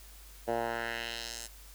10% pulse tone with band-pass filter sweep, 116.6 Hz, A#2, 1 cent sharp, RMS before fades -36 dBFS, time 0.47-1.48 s, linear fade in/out 20 ms, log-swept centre 600 to 8700 Hz, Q 1.5, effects added 50 Hz sine -51 dBFS peak until 1.74 s + white hiss -55 dBFS RMS until 1.74 s

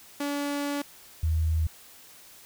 sawtooth / sine tone pair in turn, 286.4 / 79.97 Hz, D4 / D#2, -43 / +48 cents, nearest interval octave + minor seventh, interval 2209 cents, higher first, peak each -24 / -22 dBFS, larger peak second, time 0.2-0.82 / 1.23-1.67 s, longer first, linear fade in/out 5 ms, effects white hiss -51 dBFS RMS until 2.45 s

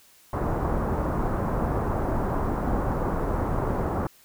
pink low-pass noise, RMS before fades -26 dBFS, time 0.33-4.07 s, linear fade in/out 2 ms, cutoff 1200 Hz, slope 24 dB/octave, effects white hiss -56 dBFS RMS until 4.24 s

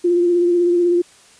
sine tone with vibrato, 349.2 Hz, F4, in tune, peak -12 dBFS, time 0.04-1.02 s, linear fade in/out 10 ms, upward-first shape triangle, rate 16 Hz, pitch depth 33 cents each way, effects white hiss -48 dBFS RMS until 1.39 s + resampled to 22050 Hz

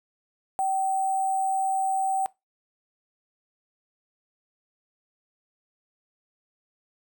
sine tone with sample-and-hold, 769 Hz, G5, 33 cents flat, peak -22 dBFS, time 0.59-2.26 s, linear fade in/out 0 ms, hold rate 8820 Hz, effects noise-tail reverb RT60 0.2 s tail -21 dB re dry

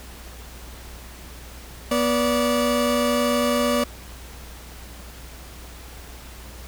30% pulse tone pair together, 243.3 / 579.2 Hz, B3 / D5, -26 / -24 cents, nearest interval octave + minor third, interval 1502 cents, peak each -19 dBFS, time 1.91-3.84 s, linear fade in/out 5 ms, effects added 60 Hz sine -40 dBFS peak until 6.67 s + pink hiss -43 dBFS RMS until 6.67 s

